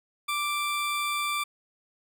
20% pulse tone, 1174.7 Hz, D6, in tune, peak -22 dBFS, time 0.28-1.44 s, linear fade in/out 10 ms, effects none

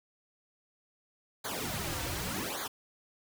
pink noise with flanger, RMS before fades -36 dBFS, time 1.44-2.68 s, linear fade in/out 10 ms, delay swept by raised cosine 0.36 to 4.86 ms, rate 0.86 Hz, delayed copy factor -1, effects none

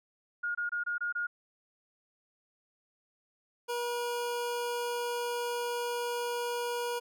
sine tone bursts, 1428 Hz, F6, 38 cents sharp, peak -30 dBFS, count 6, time 0.43-1.27 s, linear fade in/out 10 ms, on 120 ms, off 24 ms
25% pulse tone, 480.1 Hz, B4, 49 cents flat, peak -28 dBFS, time 3.68-7 s, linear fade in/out 20 ms
effects none

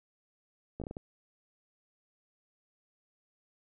slowing click train, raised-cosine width 2 ms, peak -26 dBFS, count 6, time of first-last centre 0.8-0.969 s, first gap 16 ms, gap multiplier 1.38, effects none

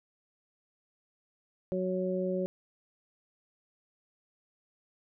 harmonic tone, 185 Hz, F#3, in tune, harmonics 1 / 2 / 3, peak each -33 / -33 / -33 dBFS, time 1.72-2.46 s, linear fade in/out 0 ms, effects none

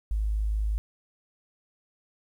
sine tone, 52.7 Hz, G#1, 26 cents sharp, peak -24 dBFS, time 0.11-0.78 s, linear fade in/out 0 ms, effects 10-bit

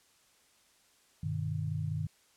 sine chord, G augmented, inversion none, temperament just, 98 / 122.5 / 153.12 Hz, G2 / B2 / D#3, 0 / -14 / -27 cents, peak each -36 / -39 / -34 dBFS, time 1.23-2.07 s, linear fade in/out 5 ms, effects white hiss -66 dBFS RMS until 2.36 s + low-pass 10000 Hz 12 dB/octave

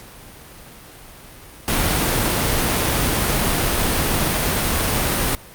pink noise, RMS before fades -19 dBFS, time 1.68-5.35 s, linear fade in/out 0 ms, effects pink hiss -41 dBFS RMS until 5.54 s + Opus 48 kbps

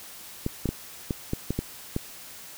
clicks, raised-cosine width 3 ms, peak -13 dBFS, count 8, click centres 0.464 / 0.657 / 0.69 / 1.108 / 1.334 / 1.506 / 1.59 / 1.964 s, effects white hiss -44 dBFS RMS until 2.57 s

